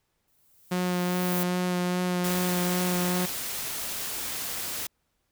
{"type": "noise with exponential growth", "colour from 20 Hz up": "violet", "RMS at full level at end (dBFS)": -30, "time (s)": [0.28, 1.43], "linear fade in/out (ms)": 0, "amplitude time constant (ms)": 250}
{"type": "tone with vibrato", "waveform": "sawtooth", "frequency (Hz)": 179.6, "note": "F3", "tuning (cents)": 49, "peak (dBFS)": -21, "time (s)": [0.71, 3.26], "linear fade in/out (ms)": 10, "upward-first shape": "sine", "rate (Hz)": 2.5, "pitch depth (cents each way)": 12}
{"type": "noise", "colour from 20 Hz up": "white", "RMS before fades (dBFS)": -33, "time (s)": [2.24, 4.87], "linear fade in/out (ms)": 5}
{"effects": ["pink hiss -75 dBFS RMS until 5.31 s"]}